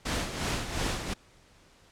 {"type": "noise with tremolo", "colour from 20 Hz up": "pink", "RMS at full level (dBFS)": -29, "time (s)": [0.05, 1.14], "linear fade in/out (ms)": 10, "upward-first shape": "sine", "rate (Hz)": 2.8, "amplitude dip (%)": 60, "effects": ["pink hiss -59 dBFS RMS until 1.91 s", "low-pass 8000 Hz 12 dB/octave"]}